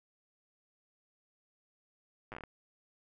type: slowing click train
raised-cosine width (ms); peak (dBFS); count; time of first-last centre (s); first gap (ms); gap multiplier
0.5; -29; 8; 2.32-2.437; 8; 1.24
effects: none